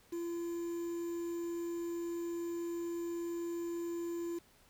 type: tone with quantisation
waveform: triangle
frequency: 341.1 Hz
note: F4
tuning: 41 cents flat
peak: -34 dBFS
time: 0.12-4.39 s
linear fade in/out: 10 ms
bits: 9
effects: pink hiss -65 dBFS RMS until 4.69 s